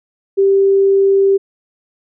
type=tone; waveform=sine; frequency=392 Hz; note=G4; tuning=in tune; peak=-8 dBFS; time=0.37-1.38 s; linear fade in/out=20 ms; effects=none